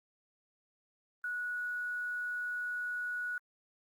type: tone with quantisation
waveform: sine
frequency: 1465 Hz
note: F#6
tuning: 18 cents flat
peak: -34 dBFS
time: 1.24-3.38 s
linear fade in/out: 2 ms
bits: 10
effects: Opus 32 kbps